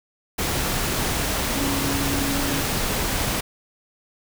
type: tone in noise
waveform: sine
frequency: 277.8 Hz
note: C#4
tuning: 4 cents sharp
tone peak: -26 dBFS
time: 1.55-2.62 s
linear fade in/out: 10 ms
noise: pink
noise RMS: -24 dBFS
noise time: 0.38-3.41 s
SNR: -5 dB
effects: none